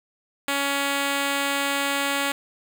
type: tone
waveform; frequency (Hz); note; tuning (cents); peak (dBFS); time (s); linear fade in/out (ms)
5% pulse; 280; C#4; +18; -11; 0.48-2.32; 2
effects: none